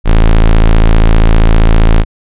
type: tone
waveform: square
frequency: 27.56 Hz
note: A0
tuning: 4 cents sharp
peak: -3 dBFS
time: 0.04-2.05 s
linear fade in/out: 50 ms
effects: resampled to 8000 Hz